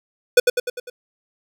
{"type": "tone with echo", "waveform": "square", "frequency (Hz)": 493.3, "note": "B4", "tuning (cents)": -2, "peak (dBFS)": -8, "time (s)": [0.37, 0.4], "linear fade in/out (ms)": 5, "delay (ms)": 100, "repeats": 5, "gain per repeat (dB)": -5, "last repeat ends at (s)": 0.9, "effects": []}